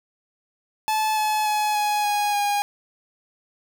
45% pulse tone with pitch steps, 866 / 856.1 / 846.2 / 836.5 / 826.9 / 817.4 Hz, A5 / A5 / G#5 / G#5 / G#5 / G#5, -28 / -48 / +32 / +12 / -8 / -28 cents, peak -20 dBFS, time 0.88-2.62 s, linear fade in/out 0 ms, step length 290 ms, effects none

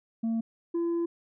sine tone pair in turn, 227 / 339.1 Hz, A#3 / E4, -46 / +49 cents, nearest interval perfect fifth, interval 695 cents, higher second, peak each -23 dBFS, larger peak neither, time 0.23-0.41 / 0.74-1.06 s, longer second, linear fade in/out 10 ms, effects tanh soft clip ceiling -25 dBFS

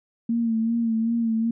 sine tone with vibrato, 228.3 Hz, A#3, 36 cents flat, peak -20 dBFS, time 0.29-1.51 s, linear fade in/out 5 ms, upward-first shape sine, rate 2.6 Hz, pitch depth 42 cents each way, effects none

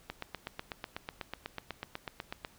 click train, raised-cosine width 0.3 ms, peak -21 dBFS, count 20, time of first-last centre 0.1-2.449 s, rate 8.09 Hz, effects pink hiss -61 dBFS RMS until 2.58 s

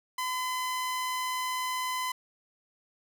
sawtooth tone, 1016 Hz, B5, 49 cents sharp, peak -26 dBFS, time 0.18-2.12 s, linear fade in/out 5 ms, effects none

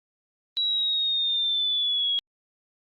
sine linear sweep, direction down, 3909 to 3301 Hz, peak -22 dBFS, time 0.57-2.19 s, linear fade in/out 0 ms, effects Opus 32 kbps

